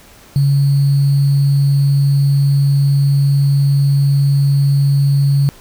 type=tone with sample-and-hold; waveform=sine; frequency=140 Hz; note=C#3; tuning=18 cents sharp; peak=-9 dBFS; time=0.36-5.49 s; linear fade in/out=0 ms; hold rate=4410 Hz; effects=pink hiss -43 dBFS RMS until 5.6 s